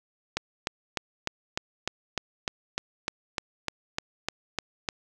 click train, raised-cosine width 0.2 ms, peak -10 dBFS, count 16, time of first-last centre 0.37-4.888 s, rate 3.32 Hz, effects none

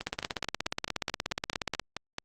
two click trains, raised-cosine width 0.2 ms, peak -12 / -16 dBFS, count 30 / 11, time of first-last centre 0.07-1.796 / 0.01-2.184 s, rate 16.8 / 4.6 Hz, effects Opus 24 kbps

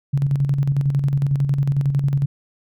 sine tone with tremolo, 139.6 Hz, C#3, 13 cents sharp, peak -14 dBFS, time 0.13-2.26 s, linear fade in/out 10 ms, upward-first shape square, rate 11 Hz, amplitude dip 50%, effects none

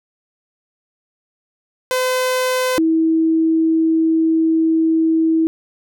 sawtooth / sine tone pair in turn, 510 / 323.1 Hz, C5 / E4, -44 / -35 cents, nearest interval minor sixth, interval 791 cents, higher first, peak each -12 dBFS, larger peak neither, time 1.91-2.78 / 2.78-5.47 s, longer second, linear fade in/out 0 ms, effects none

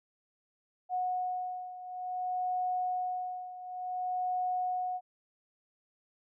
sine beating tone pair, 731 / 731.56 Hz, F#5 / F#5, -21 / -20 cents, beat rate 0.56 Hz, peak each -33 / -37 dBFS, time 0.89-5.01 s, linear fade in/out 50 ms, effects none

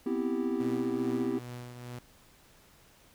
triangle chord, C major seventh, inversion third, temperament equal, 246.9 / 261.6 / 329.6 / 392 Hz, B3 / C4 / E4 / G4, 0 / 0 / 0 / 0 cents, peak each -32 dBFS, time 0.06-1.39 s, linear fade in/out 5 ms
sawtooth tone with tremolo, 122.4 Hz, B2, 15 cents flat, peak -35 dBFS, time 0.6-1.99 s, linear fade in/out 5 ms, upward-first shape triangle, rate 2.4 Hz, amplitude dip 50%
effects pink hiss -60 dBFS RMS until 3.14 s

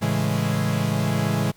45% pulse chord, A major seventh, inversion none, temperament equal, 110 / 138.59 / 164.81 / 207.7 Hz, A2 / C#3 / E3 / G#3, 0 / 0 / 0 / 0 cents, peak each -26 dBFS, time 0.01-1.52 s, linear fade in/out 20 ms, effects pink hiss -56 dBFS RMS until 1.56 s

